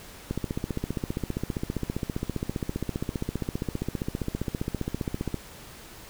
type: click train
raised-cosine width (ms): 3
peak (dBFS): -15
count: 77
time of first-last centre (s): 0.31-5.343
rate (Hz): 15.1
effects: pink hiss -46 dBFS RMS until 6.09 s